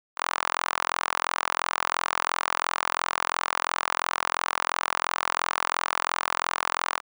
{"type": "tone with high-pass filter", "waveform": "sawtooth", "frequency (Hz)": 42.9, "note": "F1", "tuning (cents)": -30, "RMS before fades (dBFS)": -28, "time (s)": [0.16, 7.01], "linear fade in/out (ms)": 50, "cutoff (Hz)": 1100, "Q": 2.6, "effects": []}